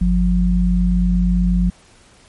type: tone pair together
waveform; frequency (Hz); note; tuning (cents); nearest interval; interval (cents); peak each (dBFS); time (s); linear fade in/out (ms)
sine; 50.15 / 178.7; G1 / F3; +40 / +40; octave + minor seventh; 2200; -15; 0.01-1.7; 5
effects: pink hiss -49 dBFS RMS until 2.28 s + MP3 48 kbps